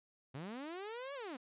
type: linear two-way sweep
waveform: sawtooth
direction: up then down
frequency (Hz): 123.47 to 576 to 234.3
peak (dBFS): -39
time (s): 0.34-1.37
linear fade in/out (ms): 10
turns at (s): 1.14
effects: resampled to 8000 Hz